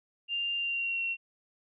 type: tone with pitch glide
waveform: sine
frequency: 2794 to 2730 Hz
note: F7 to F7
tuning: 0 to -40 cents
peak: -29 dBFS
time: 0.28-1.17 s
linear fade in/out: 50 ms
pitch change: -40 cents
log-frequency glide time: 0.56-1.02 s
effects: none